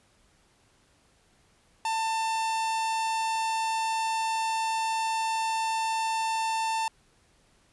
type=tone; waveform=45% pulse; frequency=893 Hz; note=A5; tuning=25 cents sharp; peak=-26 dBFS; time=1.85-6.88 s; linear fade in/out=2 ms; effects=pink hiss -64 dBFS RMS until 7.72 s + resampled to 24000 Hz